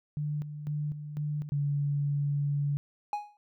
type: tone with tremolo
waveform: sine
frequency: 148.7 Hz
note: D3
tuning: 22 cents sharp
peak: -29 dBFS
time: 0.17-1.49 s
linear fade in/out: 0 ms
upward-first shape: square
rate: 2 Hz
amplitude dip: 60%
type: tone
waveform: sine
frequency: 143.5 Hz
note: D3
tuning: 40 cents flat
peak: -26 dBFS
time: 1.52-2.77 s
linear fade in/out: 0 ms
type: tone with exponential decay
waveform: triangle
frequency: 830.6 Hz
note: G#5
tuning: in tune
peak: -24 dBFS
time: 3.13-3.37 s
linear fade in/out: 1 ms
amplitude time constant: 52 ms
effects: none